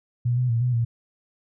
sine tone with pitch steps, 121.1 / 125.4 / 115.9 / 124.5 / 116.8 Hz, B2 / B2 / A#2 / B2 / A#2, -34 / +27 / -10 / +14 / +4 cents, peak -19 dBFS, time 0.25-0.85 s, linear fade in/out 10 ms, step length 120 ms, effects none

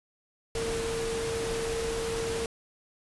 sine tone in noise, 456.6 Hz, A#4, 36 cents flat, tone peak -30 dBFS, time 0.55-2.46 s, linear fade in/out 2 ms, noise pink, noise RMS -35 dBFS, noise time 0.55-2.46 s, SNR +2 dB, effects resampled to 24000 Hz

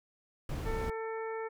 brown noise, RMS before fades -36 dBFS, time 0.49-0.9 s, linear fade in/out 2 ms
harmonic tone, 446.2 Hz, A4, 24 cents sharp, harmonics 1 / 2 / 3 / 4 / 5, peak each -36 / -42 / -46 / -48 / -50 dBFS, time 0.65-1.49 s, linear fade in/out 20 ms
effects none

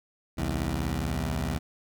15% pulse beating tone pair, 64.6 / 80.6 Hz, C2 / E2, -21 / -38 cents, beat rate 16 Hz, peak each -24 dBFS, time 0.37-1.59 s, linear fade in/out 20 ms, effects none

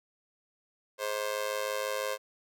sawtooth tone with amplitude modulation, 527 Hz, C5, 12 cents sharp, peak -23 dBFS, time 0.98-2.18 s, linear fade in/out 50 ms, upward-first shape sine, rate 106 Hz, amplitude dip 90%, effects none

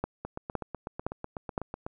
two click trains, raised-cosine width 1 ms, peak -21 / -15 dBFS, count 14 / 4, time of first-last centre 0.25-1.865 / 0.04-1.578 s, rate 8.05 / 1.95 Hz, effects none

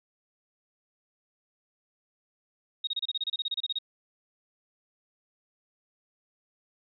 sine tone bursts, 3751 Hz, A#7, 10 cents sharp, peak -27 dBFS, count 16, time 2.84-3.787 s, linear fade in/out 5 ms, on 32 ms, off 29 ms, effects none

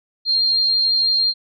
sine tone with amplitude modulation, 4202 Hz, C8, 7 cents sharp, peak -13 dBFS, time 0.25-1.34 s, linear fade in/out 50 ms, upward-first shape sine, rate 71.9 Hz, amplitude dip 30%, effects none

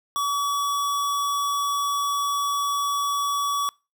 square tone, 1138 Hz, C#6, 45 cents sharp, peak -23 dBFS, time 0.16-3.69 s, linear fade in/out 0 ms, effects noise-tail reverb RT60 0.3 s tail -26 dB re dry

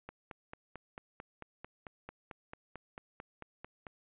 click train, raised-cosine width 0.5 ms, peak -29 dBFS, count 18, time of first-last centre 0.09-3.868 s, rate 4.5 Hz, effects resampled to 8000 Hz

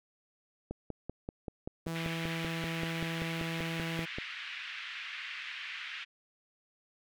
click train, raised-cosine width 2 ms, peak -24 dBFS, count 19, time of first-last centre 0.71-4.185 s, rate 5.18 Hz
sawtooth tone, 164.81 Hz, E3, in tune, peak -31 dBFS, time 1.86-4.06 s, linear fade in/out 20 ms
white band-pass noise, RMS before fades -42 dBFS, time 1.94-6.05 s, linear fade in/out 20 ms, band 1600 to 2900 Hz, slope 24 dB/octave
effects none

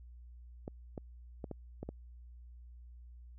clicks, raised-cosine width 2 ms, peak -27 dBFS, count 6, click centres 0.679 / 0.978 / 1.442 / 1.513 / 1.83 / 1.89 s, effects added 60 Hz sine -50 dBFS peak until 3.38 s

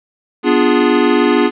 square chord, B diminished seventh, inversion none, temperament equal, 246.9 / 293.7 / 349.2 / 415.3 Hz, B3 / D4 / F4 / Ab4, 0 / 0 / 0 / 0 cents, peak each -16 dBFS, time 0.43-1.51 s, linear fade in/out 50 ms, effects resampled to 8000 Hz + 7-bit

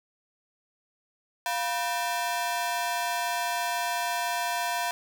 sawtooth ring-modulated tone, 836 Hz, G#5, 11 cents sharp, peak -20 dBFS, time 1.46-4.91 s, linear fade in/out 0 ms, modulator 137 Hz, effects none

